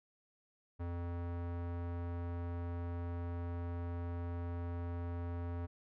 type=tone with low-pass filter; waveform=square; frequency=86.4 Hz; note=F2; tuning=18 cents flat; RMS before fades=-40 dBFS; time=0.79-5.67 s; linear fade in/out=20 ms; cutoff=1300 Hz; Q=0.79; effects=none